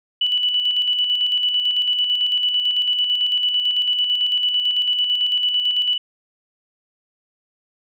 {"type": "tone with tremolo", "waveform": "sine", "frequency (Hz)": 2964, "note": "F#7", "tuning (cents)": 2, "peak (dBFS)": -15, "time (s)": [0.21, 5.98], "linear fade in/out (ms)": 5, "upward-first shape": "square", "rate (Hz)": 9, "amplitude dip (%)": 40, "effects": []}